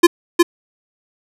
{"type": "tone with echo", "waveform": "square", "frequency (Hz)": 344.8, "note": "F4", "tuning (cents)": -22, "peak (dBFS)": -4, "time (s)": [0.03, 0.07], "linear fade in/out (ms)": 10, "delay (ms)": 360, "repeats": 1, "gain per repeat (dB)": -3, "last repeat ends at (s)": 0.43, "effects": ["resampled to 32000 Hz", "7-bit"]}